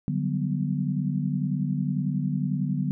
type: chord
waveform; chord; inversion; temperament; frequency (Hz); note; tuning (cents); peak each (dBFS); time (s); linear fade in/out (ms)
sine; G major seventh; second; equal; 146.83 / 185 / 196 / 246.9; D3 / F#3 / G3 / B3; 0 / 0 / 0 / 0; -27 / -29 / -32 / -31; 0.08-2.91; 0
effects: none